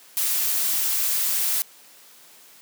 blue noise, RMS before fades -23 dBFS, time 0.17-1.62 s, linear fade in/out 0 ms, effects white hiss -50 dBFS RMS until 2.61 s + high-pass 200 Hz 12 dB/octave

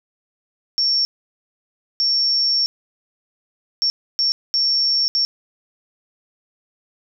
sine tone bursts at uneven times, 5470 Hz, F8, 37 cents flat, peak -15 dBFS, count 6, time 0.78-1.05 / 2-2.66 / 3.82-3.9 / 4.19-4.32 / 4.54-5.08 / 5.15-5.25 s, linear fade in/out 0 ms, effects none

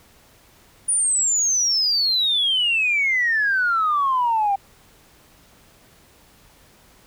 sine exponential sweep, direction down, 9670 to 778 Hz, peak -16 dBFS, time 0.88-4.56 s, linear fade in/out 10 ms, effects tanh soft clip ceiling -12 dBFS + pink hiss -53 dBFS RMS until 7.06 s

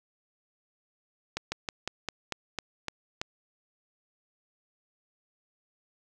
slowing click train, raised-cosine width 0.2 ms, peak -14 dBFS, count 9, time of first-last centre 1.37-3.215 s, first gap 150 ms, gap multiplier 1.12, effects none

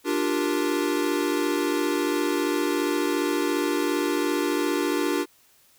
square chord, G minor seventh, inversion second, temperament equal with one note detuned, 294.5 / 349.2 / 392 / 466.2 Hz, D4 / F4 / G4 / Bb4, +5 / 0 / 0 / 0 cents, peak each -27 / -28 / -30 / -32 dBFS, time 0.04-5.26 s, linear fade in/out 50 ms, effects white hiss -59 dBFS RMS until 5.78 s

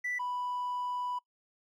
triangle tone pair in turn, 1975.5 / 987.8 Hz, B6 / B5, 0 / 0 cents, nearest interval octave, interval 1200 cents, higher first, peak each -29 / -30 dBFS, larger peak first, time 0.04-0.19 / 0.19-1.19 s, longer second, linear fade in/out 10 ms, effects noise-tail reverb RT60 0.1 s tail -23 dB re dry + tanh soft clip ceiling -26 dBFS

